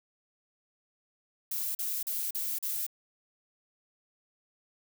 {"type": "noise bursts", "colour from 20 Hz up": "violet", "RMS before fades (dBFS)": -33, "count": 5, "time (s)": [1.51, 2.866], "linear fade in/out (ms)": 5, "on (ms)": 240, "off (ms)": 39, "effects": []}